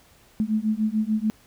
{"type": "beating tone pair", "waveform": "sine", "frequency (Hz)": [213, 219.8], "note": ["G#3", "A3"], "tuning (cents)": [44, -2], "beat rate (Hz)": 6.8, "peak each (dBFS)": -24, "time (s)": [0.4, 1.3], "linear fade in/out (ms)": 0, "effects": ["pink hiss -56 dBFS RMS until 1.46 s"]}